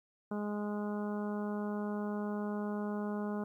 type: harmonic tone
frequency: 207.7 Hz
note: G#3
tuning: in tune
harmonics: 1 / 2 / 3 / 4 / 5 / 6 / 7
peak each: -35 / -41 / -45 / -47 / -49 / -51 / -52 dBFS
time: 0.31-3.44 s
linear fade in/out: 5 ms
effects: 12-bit